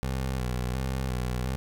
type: tone with vibrato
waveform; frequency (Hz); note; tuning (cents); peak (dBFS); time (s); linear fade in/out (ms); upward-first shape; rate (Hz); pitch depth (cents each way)
20% pulse; 63.7; C2; -46; -23; 0.03-1.56; 0; square; 1.4; 48
effects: none